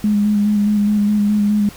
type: tone with vibrato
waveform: sine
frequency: 207.7 Hz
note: G#3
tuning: in tune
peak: -12 dBFS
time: 0.04-1.69 s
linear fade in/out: 2 ms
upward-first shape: square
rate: 4.8 Hz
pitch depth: 20 cents each way
effects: pink hiss -39 dBFS RMS until 1.76 s